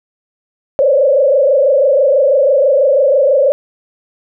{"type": "tone with frequency modulation", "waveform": "sine", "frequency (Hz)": 552, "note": "C#5", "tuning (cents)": -7, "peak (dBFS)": -7, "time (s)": [0.79, 3.52], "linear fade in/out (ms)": 0, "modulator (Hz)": 26.1, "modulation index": 1.7, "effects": []}